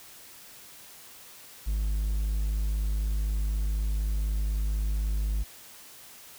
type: tone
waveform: triangle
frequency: 52 Hz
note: G#1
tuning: 3 cents sharp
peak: -23 dBFS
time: 1.66-5.44 s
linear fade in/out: 20 ms
effects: white hiss -49 dBFS RMS until 6.38 s